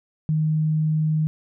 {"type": "tone", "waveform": "sine", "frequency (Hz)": 155.56, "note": "D#3", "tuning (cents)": 0, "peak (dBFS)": -18, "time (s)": [0.29, 1.27], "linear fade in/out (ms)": 0, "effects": []}